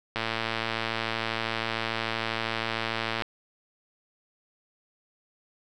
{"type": "click train", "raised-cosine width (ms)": 0.3, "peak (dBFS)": -12, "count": 347, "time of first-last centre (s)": [0.16, 3.222], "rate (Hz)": 113, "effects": []}